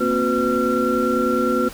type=tone cluster; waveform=sine; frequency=232 / 261.9 / 362.1 / 502 / 1366 Hz; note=A#3 / C4 / F#4 / B4 / F6; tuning=-8 / +2 / -37 / +28 / -39 cents; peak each=-23 dBFS; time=0-1.69 s; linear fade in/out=10 ms; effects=pink hiss -38 dBFS RMS until 1.73 s